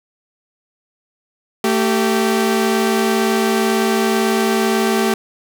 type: tone pair together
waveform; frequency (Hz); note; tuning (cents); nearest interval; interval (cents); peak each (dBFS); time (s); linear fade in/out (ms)
sawtooth; 223.5 / 389; A3 / G4; +27 / -13; minor seventh; 960; -13; 1.64-5.14; 2
effects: none